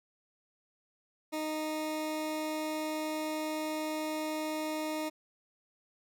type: tone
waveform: 20% pulse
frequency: 309.8 Hz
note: D#4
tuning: 7 cents flat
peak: -28 dBFS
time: 1.32-5.1 s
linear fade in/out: 20 ms
effects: none